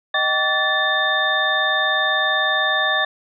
sine tone cluster, 622 / 770 / 1145 / 1754 / 3630 Hz, D#5 / G5 / D6 / A6 / A#7, -1 / -31 / -44 / -6 / -47 cents, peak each -26 / -26 / -25 / -19 / -23 dBFS, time 0.14-3.05 s, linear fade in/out 5 ms, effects none

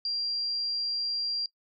sine tone, 4754 Hz, D8, 20 cents sharp, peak -28 dBFS, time 0.05-1.46 s, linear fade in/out 2 ms, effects noise-tail reverb RT60 0.1 s tail -23 dB re dry

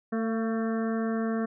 harmonic tone with a mistuned harmonic, 224.1 Hz, A3, 32 cents sharp, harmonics 1 / 2 / 3 / 5 / 6 / 7 / 8, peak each -27 / -33 / -37 / -41 / -43 / -44 / -45 dBFS, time 0.12-1.46 s, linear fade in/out 10 ms, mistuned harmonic 3, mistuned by +22 cents, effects none

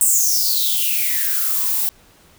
violet noise with high-pass filter sweep, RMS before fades -18 dBFS, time 0.01-1.89 s, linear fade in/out 0 ms, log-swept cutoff 8500 to 730 Hz, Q 9.2, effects pink hiss -51 dBFS RMS until 2.38 s

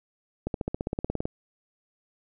accelerating click train, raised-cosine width 2 ms, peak -15 dBFS, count 14, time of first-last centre 0.47-1.255 s, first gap 72 ms, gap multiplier 0.97, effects none

